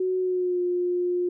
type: tone with pitch glide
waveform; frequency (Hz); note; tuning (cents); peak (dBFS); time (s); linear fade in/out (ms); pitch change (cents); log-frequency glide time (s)
sine; 370.6 to 355.9; F#4 to F4; +3 to +33; -22; 0-1.29; 5; -70; 0.19-0.61
effects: none